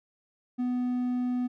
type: tone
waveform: triangle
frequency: 248.2 Hz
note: B3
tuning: 9 cents sharp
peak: -24 dBFS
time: 0.58-1.48 s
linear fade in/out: 20 ms
effects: none